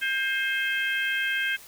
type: harmonic tone with a mistuned harmonic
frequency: 530 Hz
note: C5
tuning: 22 cents sharp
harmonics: 3 / 4 / 5 / 6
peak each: -26 / -32 / -32 / -33 dBFS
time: 0.01-1.57 s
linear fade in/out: 20 ms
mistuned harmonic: 5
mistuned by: -41 cents
effects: white hiss -48 dBFS RMS until 1.67 s